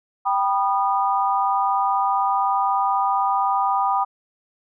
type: chord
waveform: sine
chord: G augmented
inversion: none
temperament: just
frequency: 784 / 980 / 1225 Hz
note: G5 / B5 / D#6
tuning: 0 / -14 / -27 cents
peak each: -21 / -22 / -23 dBFS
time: 0.25-4.05 s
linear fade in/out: 20 ms
effects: none